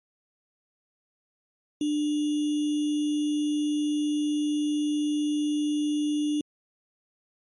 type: tone with sample-and-hold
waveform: sine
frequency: 297.4 Hz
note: D4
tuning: 22 cents sharp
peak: -23 dBFS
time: 1.81-6.41 s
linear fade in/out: 2 ms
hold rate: 3150 Hz
effects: MP3 48 kbps